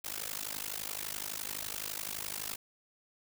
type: noise with amplitude modulation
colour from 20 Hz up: white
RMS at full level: -35 dBFS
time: 0.04-2.56 s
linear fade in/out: 10 ms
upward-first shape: sine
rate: 51.8 Hz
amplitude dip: 100%
effects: none